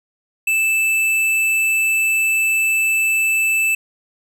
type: tone with tanh clipping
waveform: sine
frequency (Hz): 2637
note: E7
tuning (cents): 0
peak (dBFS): -16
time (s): 0.47-3.75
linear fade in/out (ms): 5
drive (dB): 15
effects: none